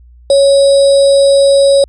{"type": "tone with sample-and-hold", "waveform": "sine", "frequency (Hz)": 554.4, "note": "C#5", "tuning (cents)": 0, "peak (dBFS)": -4, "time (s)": [0.3, 1.84], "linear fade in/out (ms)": 2, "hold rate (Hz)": 4410, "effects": ["added 60 Hz sine -37 dBFS peak until 1.88 s", "resampled to 24000 Hz"]}